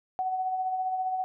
sine tone with tremolo, 748 Hz, F#5, 19 cents sharp, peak -25 dBFS, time 0.19-1.24 s, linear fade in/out 0 ms, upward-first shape sine, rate 15 Hz, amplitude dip 40%, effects none

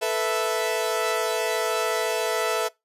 sawtooth chord, A suspended second, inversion none, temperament equal, 440 / 493.9 / 659.3 Hz, A4 / B4 / E5, 0 / 0 / 0 cents, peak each -23 / -25 / -22 dBFS, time 0.01-2.69 s, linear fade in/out 20 ms, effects noise-tail reverb RT60 0.2 s tail -23 dB re dry + resampled to 32000 Hz

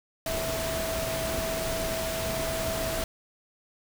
sine tone in noise, 653 Hz, E5, 17 cents flat, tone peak -31 dBFS, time 0.26-3.04 s, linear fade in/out 2 ms, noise pink, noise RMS -32 dBFS, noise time 0.26-3.04 s, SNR -2 dB, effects none

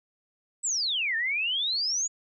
sine exponential two-way sweep, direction down then up, 8160 to 1766 to 6990 Hz, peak -25 dBFS, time 0.63-2.08 s, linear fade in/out 20 ms, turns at 1.16 s, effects none

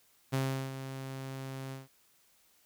sawtooth tone with ADSR envelope, 133.6 Hz, C3, 36 cents sharp, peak -24 dBFS, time 0.32-1.88 s, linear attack 19 ms, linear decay 370 ms, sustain -11 dB, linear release 160 ms, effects white hiss -67 dBFS RMS until 2.65 s

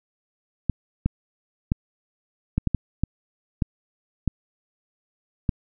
clicks, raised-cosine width 5 ms, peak -8 dBFS, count 10, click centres 0.697 / 1.06 / 1.719 / 2.58 / 2.673 / 2.747 / 3.036 / 3.622 / 4.277 / 5.492 s, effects none

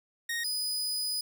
sawtooth tone pair in turn, 1864.7 / 4978 Hz, A#6 / D#8, 0 / 0 cents, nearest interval octave + perfect fourth, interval 1700 cents, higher second, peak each -27 dBFS, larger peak neither, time 0.29-0.44 / 0.44-1.21 s, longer second, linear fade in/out 5 ms, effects none

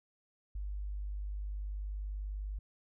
sine tone, 50.1 Hz, G1, 38 cents sharp, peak -36 dBFS, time 0.55-2.59 s, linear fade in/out 5 ms, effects none

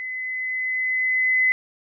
sine tone with level ramp, 2027 Hz, B6, 45 cents sharp, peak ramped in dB -28 to -15 dBFS, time 0-1.52 s, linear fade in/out 0 ms, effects none

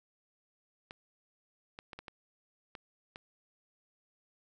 clicks, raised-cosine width 0.3 ms, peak -28 dBFS, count 7, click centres 0.909 / 1.789 / 1.932 / 1.99 / 2.082 / 2.752 / 3.159 s, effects none

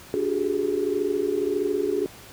sine tone cluster, 290.6 / 365.6 / 398.6 / 420.3 Hz, D4 / F#4 / G4 / G#4, -18 / -21 / +29 / +21 cents, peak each -30 / -27 / -28 / -26 dBFS, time 0.14-2.06 s, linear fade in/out 0 ms, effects pink hiss -45 dBFS RMS until 2.32 s + high-pass 60 Hz 12 dB/octave

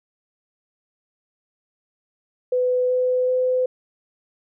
sine tone with pitch steps, 501 / 504.5 / 508 Hz, B4 / B4 / B4, +25 / +37 / +49 cents, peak -17 dBFS, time 2.52-3.66 s, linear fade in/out 5 ms, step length 380 ms, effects none

